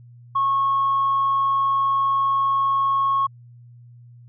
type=tone; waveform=sine; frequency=1095 Hz; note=C#6; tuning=22 cents flat; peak=-16 dBFS; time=0.35-3.27 s; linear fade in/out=10 ms; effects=tanh soft clip ceiling -13 dBFS + added 120 Hz sine -43 dBFS peak until 4.28 s